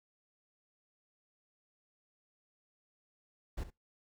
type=noise with echo; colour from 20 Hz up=brown; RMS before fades=-38 dBFS; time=3.57-3.64 s; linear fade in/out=10 ms; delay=66 ms; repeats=1; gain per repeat=-13 dB; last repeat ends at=3.706 s; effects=noise-tail reverb RT60 0.2 s tail -22 dB re dry